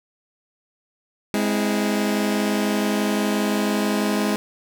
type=chord; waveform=sawtooth; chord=Ab augmented; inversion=none; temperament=just; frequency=207.7 / 259.6 / 324.5 Hz; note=Ab3 / C4 / E4; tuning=0 / -13 / -27 cents; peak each=-17 / -23 / -23 dBFS; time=1.34-4.36 s; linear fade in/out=0 ms; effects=none